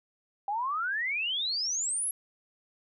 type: exponential sweep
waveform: sine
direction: up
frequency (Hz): 784 to 11350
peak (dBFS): -28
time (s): 0.48-2.11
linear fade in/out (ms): 2
effects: none